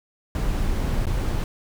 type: noise with dropouts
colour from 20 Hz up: brown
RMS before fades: -23 dBFS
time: 0.35-1.44 s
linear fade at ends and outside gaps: 1 ms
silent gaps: 1.056-1.068 s
effects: none